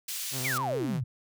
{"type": "high-pass noise", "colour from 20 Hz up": "pink", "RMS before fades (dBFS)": -35, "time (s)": [0.08, 0.58], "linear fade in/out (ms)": 5, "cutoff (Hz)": 3800, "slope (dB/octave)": 12}
{"type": "tone with vibrato", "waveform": "sawtooth", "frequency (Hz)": 130, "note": "C3", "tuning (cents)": -11, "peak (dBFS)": -30, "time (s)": [0.31, 1.01], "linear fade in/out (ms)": 50, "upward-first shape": "triangle", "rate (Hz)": 7.2, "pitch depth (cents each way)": 75}
{"type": "exponential sweep", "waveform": "sine", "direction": "down", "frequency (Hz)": [2482, 110], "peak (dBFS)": -28, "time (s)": [0.44, 1.04], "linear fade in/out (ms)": 10}
{"effects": []}